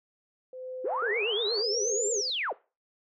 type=tone with tremolo; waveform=sine; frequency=512 Hz; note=C5; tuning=38 cents flat; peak=-35 dBFS; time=0.53-2.3 s; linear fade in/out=2 ms; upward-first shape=sine; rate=0.9 Hz; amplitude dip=95%
type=linear two-way sweep; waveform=sine; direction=up then down; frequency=319 to 7500 to 319 Hz; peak=-28 dBFS; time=0.84-2.53 s; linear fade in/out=10 ms; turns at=2.1 s
type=band-pass noise; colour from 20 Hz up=pink; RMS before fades=-47 dBFS; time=0.84-1.65 s; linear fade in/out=50 ms; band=670 to 1400 Hz; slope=24 dB/octave
type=tone with vibrato; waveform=sine; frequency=437.9 Hz; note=A4; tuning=8 cents flat; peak=-29 dBFS; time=1.02-2.21 s; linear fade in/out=5 ms; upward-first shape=triangle; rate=8.4 Hz; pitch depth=190 cents each way
effects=noise-tail reverb RT60 0.3 s tail -20 dB re dry